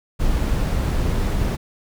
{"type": "noise", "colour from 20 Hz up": "brown", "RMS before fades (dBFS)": -20, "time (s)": [0.19, 1.57], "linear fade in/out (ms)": 20, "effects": []}